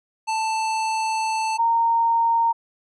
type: tone pair in turn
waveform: square / sine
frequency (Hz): 883 / 922.9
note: A5 / A#5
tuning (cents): +6 / -18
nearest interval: minor second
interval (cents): 76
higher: second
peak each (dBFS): -22 / -16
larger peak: second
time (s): 0.27-1.58 / 1.58-2.53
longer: first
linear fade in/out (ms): 20
effects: resampled to 22050 Hz